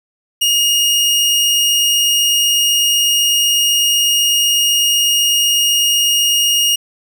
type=tone; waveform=sawtooth; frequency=2858 Hz; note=F7; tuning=39 cents sharp; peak=-8 dBFS; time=0.41-6.76 s; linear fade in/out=10 ms; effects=none